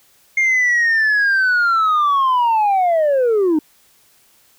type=linear sweep; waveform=sine; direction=down; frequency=2135 to 294.7 Hz; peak=-10 dBFS; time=0.37-3.59 s; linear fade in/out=5 ms; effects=tanh soft clip ceiling -11 dBFS + white hiss -54 dBFS RMS until 4.58 s